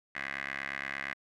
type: tone with band-pass filter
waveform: 15% pulse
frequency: 68.6 Hz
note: C#2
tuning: 17 cents flat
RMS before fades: -38 dBFS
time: 0.15-1.14 s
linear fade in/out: 5 ms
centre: 1900 Hz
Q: 5.3
effects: none